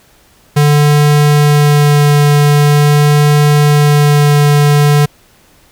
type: tone with vibrato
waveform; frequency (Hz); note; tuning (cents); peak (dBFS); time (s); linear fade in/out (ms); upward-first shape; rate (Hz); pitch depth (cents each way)
square; 146.83; D3; 0; -6; 0.56-5.06; 10; sine; 0.44; 8
effects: pink hiss -47 dBFS RMS until 5.71 s